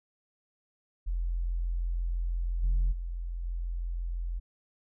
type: tone with level steps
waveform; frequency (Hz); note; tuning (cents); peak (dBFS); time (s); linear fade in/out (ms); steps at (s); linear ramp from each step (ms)
sine; 43; F1; -26; -27 / -21 / -32 / -30; 1.06-4.4; 20; 2.62 / 2.91 / 3.43; 20
effects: tanh soft clip ceiling -21 dBFS